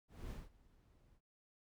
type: noise with ADSR envelope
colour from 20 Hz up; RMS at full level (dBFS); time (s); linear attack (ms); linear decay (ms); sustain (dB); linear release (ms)
brown; -45; 0.08-1.21; 230; 180; -23; 65
effects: none